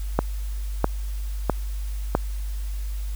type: click train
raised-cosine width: 1 ms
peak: -4 dBFS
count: 4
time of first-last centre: 0.19-2.151 s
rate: 1.53 Hz
effects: added 50 Hz sine -26 dBFS peak until 3.15 s + white hiss -47 dBFS RMS until 3.15 s